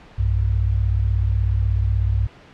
sine tone pair together, 62 / 98.42 Hz, B1 / G2, +7 / +7 cents, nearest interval minor sixth, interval 800 cents, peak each -19 dBFS, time 0.18-2.27 s, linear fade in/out 10 ms, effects pink hiss -46 dBFS RMS until 2.53 s + low-pass 3000 Hz 12 dB/octave

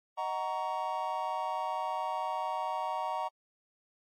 triangle chord, D# minor seventh, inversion none, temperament just, 622.3 / 746.7 / 933.4 / 1120.1 Hz, D#5 / F#5 / A#5 / C#6, 0 / +16 / +2 / +18 cents, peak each -38 / -35 / -33 / -38 dBFS, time 0.17-3.29 s, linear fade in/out 20 ms, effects AAC 64 kbps

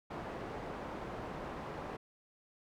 white low-pass noise, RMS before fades -43 dBFS, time 0.1-1.97 s, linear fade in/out 10 ms, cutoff 850 Hz, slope 12 dB/octave, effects none

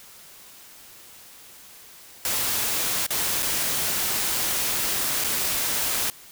white noise with dropouts, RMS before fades -25 dBFS, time 2.25-6.1 s, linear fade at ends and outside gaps 1 ms, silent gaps 3.065-3.105 / 3.424-3.428 / 5.24-5.244 s, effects white hiss -47 dBFS RMS until 6.31 s

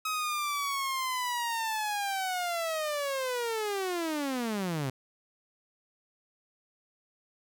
sawtooth linear sweep, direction down, 1274 to 126 Hz, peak -26 dBFS, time 0.05-4.9 s, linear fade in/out 5 ms, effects none

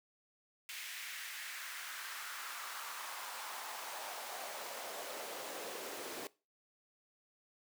pink noise with high-pass filter sweep, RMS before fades -45 dBFS, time 0.69-6.27 s, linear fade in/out 0 ms, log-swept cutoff 2200 to 380 Hz, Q 2.1, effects noise-tail reverb RT60 0.3 s tail -21 dB re dry

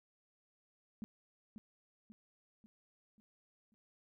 sine tone with echo, 216.3 Hz, A3, 29 cents flat, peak -40 dBFS, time 1.02-1.04 s, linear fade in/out 0 ms, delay 540 ms, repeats 5, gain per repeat -6 dB, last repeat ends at 3.74 s, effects none

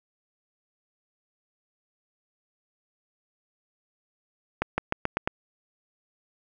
accelerating click train, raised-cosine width 0.5 ms, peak -9 dBFS, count 6, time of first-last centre 4.62-5.275 s, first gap 160 ms, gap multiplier 0.9, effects none

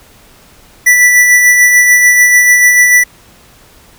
square tone with tremolo, 1969 Hz, B6, 6 cents flat, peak -3 dBFS, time 0.86-3.04 s, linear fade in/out 10 ms, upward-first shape sine, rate 6.8 Hz, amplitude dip 35%, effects pink hiss -42 dBFS RMS until 3.98 s

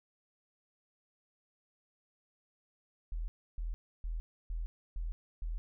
sine tone bursts, 41.05 Hz, E1, 6 cents flat, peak -34 dBFS, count 6, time 3.12-5.58 s, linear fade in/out 0 ms, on 160 ms, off 300 ms, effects none

